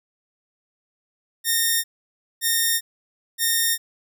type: tone bursts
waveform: 5% pulse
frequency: 1833 Hz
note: A#6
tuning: 30 cents flat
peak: -8 dBFS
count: 3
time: 1.44-3.78 s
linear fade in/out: 50 ms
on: 400 ms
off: 570 ms
effects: none